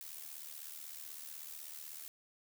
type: noise with amplitude modulation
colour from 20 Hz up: blue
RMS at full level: -45 dBFS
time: 0.01-2.08 s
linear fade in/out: 0 ms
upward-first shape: sine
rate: 76.1 Hz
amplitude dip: 70%
effects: none